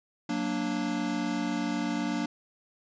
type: chord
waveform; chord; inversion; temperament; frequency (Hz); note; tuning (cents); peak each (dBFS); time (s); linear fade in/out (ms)
square; Gb augmented; none; equal; 185 / 233.1 / 293.7; Gb3 / Bb3 / D4; 0 / 0 / 0; -36 / -33 / -32; 0.29-2.26; 5
effects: resampled to 16000 Hz + 11-bit